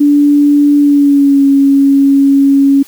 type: tone with pitch glide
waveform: sine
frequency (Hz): 289.7 to 276.8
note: D4 to C#4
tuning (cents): -24 to -2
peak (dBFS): -4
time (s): 0-2.83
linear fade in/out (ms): 10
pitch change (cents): -78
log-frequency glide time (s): 0.78-1.45
effects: white hiss -39 dBFS RMS until 2.87 s